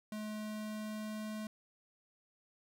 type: tone with pitch glide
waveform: square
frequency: 213.6 to 215 Hz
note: G#3 to A3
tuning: +49 to -40 cents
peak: -40 dBFS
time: 0.12-1.47 s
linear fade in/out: 2 ms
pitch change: +11 cents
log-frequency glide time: 0.3-1.34 s
effects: 12-bit